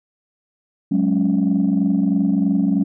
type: chord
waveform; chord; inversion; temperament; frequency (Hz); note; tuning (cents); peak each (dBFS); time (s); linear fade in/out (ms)
sine; F# suspended second; none; just; 185 / 208.1 / 277.5; F#3 / G#3 / C#4; 0 / +4 / +2; -18; 0.91-2.84; 10
effects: tanh soft clip ceiling -9 dBFS